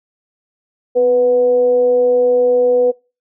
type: tone with frequency modulation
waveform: sine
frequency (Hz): 493.9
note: B4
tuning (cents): 0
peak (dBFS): -9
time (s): 0.95-2.92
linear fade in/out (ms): 20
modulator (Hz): 240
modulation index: 0.24
effects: noise-tail reverb RT60 0.3 s tail -25 dB re dry